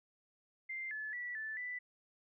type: tone with pitch steps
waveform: sine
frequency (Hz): 2092 / 1726 / 1953 / 1753 / 1983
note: C7 / A6 / B6 / A6 / B6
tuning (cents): -1 / -34 / -20 / -7 / +7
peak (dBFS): -39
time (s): 0.69-1.79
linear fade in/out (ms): 10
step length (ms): 220
effects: none